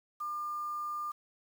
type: tone with quantisation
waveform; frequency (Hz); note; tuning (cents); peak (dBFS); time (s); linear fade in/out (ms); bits
sine; 1200; D6; +37; -34; 0.2-1.12; 10; 9
effects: none